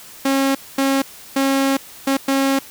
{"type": "tone bursts at uneven times", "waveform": "sawtooth", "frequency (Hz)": 271.8, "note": "C#4", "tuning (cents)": -34, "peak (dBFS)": -11, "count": 5, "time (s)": [[0.25, 0.55], [0.78, 1.02], [1.36, 1.77], [2.07, 2.17], [2.28, 2.59]], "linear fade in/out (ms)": 5, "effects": ["white hiss -40 dBFS RMS until 2.7 s"]}